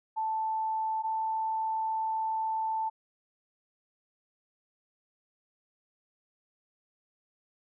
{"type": "tone pair in turn", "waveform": "sine", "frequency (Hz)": [880, 883.7], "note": ["A5", "A5"], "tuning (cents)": [0, 7], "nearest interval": "unison", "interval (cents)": 7, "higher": "second", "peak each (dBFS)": -28, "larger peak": "neither", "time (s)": [[0.16, 1.03], [1.03, 2.9]], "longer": "second", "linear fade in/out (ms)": 20, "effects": []}